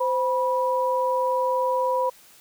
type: tone pair together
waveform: sine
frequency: 517.5 / 977 Hz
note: C5 / B5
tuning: -19 / -19 cents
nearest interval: major seventh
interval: 1100 cents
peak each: -23 dBFS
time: 0-2.1 s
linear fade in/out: 10 ms
effects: white hiss -52 dBFS RMS until 2.4 s

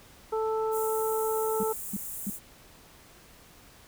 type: harmonic tone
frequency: 440 Hz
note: A4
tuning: in tune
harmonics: 1 / 2 / 3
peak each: -27 / -33 / -37 dBFS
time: 0.32-1.73 s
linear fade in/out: 10 ms
type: high-pass noise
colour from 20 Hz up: white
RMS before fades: -38 dBFS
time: 0.71-2.4 s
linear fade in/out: 50 ms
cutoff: 7000 Hz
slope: 48 dB/octave
type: tone bursts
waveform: sine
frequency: 200.9 Hz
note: G3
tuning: 43 cents sharp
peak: -29 dBFS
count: 3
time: 1.6-2.299 s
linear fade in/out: 2 ms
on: 33 ms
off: 300 ms
effects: pink hiss -54 dBFS RMS until 3.87 s

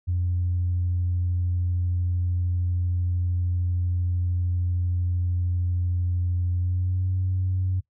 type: tone with pitch glide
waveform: sine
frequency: 88.7 to 92.68 Hz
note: F2 to F#2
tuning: +27 to +3 cents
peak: -21 dBFS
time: 0.07-7.81 s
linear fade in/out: 20 ms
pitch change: +76 cents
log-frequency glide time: 6.54-7.09 s
effects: noise-tail reverb RT60 0.1 s tail -18 dB re dry + tanh soft clip ceiling -17 dBFS

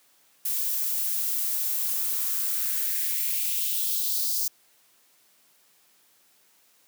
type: noise with high-pass filter sweep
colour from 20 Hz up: violet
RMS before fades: -27 dBFS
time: 0.45-4.48 s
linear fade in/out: 5 ms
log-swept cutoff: 310 to 5100 Hz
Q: 2.9
effects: white hiss -62 dBFS RMS until 6.87 s + high-pass 150 Hz 12 dB/octave

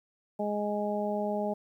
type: harmonic tone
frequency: 207.7 Hz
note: G#3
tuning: in tune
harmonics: 1 / 2 / 3 / 4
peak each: -33 / -35 / -32 / -36 dBFS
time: 0.39-1.54 s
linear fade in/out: 10 ms
effects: 11-bit

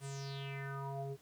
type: tone with low-pass filter sweep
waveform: square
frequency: 137.8 Hz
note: C#3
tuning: 10 cents flat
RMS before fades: -42 dBFS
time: 0-1.17 s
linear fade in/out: 50 ms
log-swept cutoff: 9600 to 440 Hz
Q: 5.7
effects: pink hiss -66 dBFS RMS until 1.21 s + high-pass 80 Hz 12 dB/octave

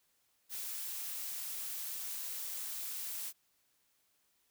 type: noise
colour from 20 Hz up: blue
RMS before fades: -41 dBFS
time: 0.49-3.33 s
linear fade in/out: 50 ms
effects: white hiss -75 dBFS RMS until 4.5 s

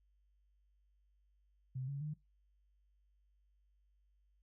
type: tone with pitch steps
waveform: sine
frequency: 130 / 140.14 / 151.07 Hz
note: C3 / C#3 / D3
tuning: -11 / +19 / +49 cents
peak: -38 dBFS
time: 1.75-2.14 s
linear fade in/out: 10 ms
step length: 130 ms
effects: noise-tail reverb RT60 0.2 s tail -20 dB re dry + added 50 Hz sine -70 dBFS peak until 4.42 s

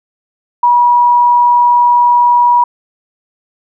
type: tone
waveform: sine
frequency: 966 Hz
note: B5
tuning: 39 cents flat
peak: -5 dBFS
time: 0.63-2.64 s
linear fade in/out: 5 ms
effects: none

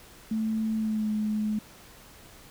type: tone with pitch glide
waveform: sine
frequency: 220 to 213.4 Hz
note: A3 to G#3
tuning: 0 to +47 cents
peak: -25 dBFS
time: 0.31-1.59 s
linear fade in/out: 5 ms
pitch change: -53 cents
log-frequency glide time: 0.75-1.11 s
effects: pink hiss -51 dBFS RMS until 2.5 s

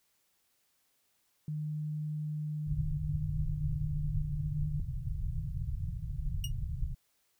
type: tone with pitch glide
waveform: sine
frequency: 151.9 to 149.2 Hz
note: D#3 to D3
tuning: -41 to +28 cents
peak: -33 dBFS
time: 1.48-4.8 s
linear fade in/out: 2 ms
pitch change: -31 cents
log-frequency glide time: 2.16-4.19 s
type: low-pass noise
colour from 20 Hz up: pink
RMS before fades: -35 dBFS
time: 2.66-6.95 s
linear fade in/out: 20 ms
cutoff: 160 Hz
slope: 96 dB/octave
type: tone with exponential decay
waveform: sawtooth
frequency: 2865 Hz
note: F7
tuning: 44 cents sharp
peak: -29 dBFS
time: 6.44-6.52 s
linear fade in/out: 2 ms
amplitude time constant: 16 ms
effects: white hiss -74 dBFS RMS until 7.39 s

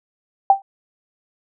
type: tone with exponential decay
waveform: sine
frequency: 784 Hz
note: G5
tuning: in tune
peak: -4 dBFS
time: 0.5-0.62 s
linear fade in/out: 2 ms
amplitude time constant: 25 ms
effects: none

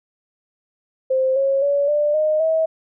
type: tone with pitch steps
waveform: sine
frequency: 523.3 / 545.2 / 568 / 591.8 / 616.6 / 642.4 Hz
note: C5 / C#5 / C#5 / D5 / D#5 / E5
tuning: 0 / -29 / +42 / +13 / -16 / -45 cents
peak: -15 dBFS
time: 1.1-2.66 s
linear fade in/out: 10 ms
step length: 260 ms
effects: none

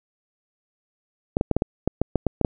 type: clicks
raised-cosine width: 2 ms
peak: -6 dBFS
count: 11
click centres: 1.369 / 1.411 / 1.513 / 1.566 / 1.621 / 1.876 / 2.016 / 2.157 / 2.267 / 2.413 / 2.448 s
effects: none

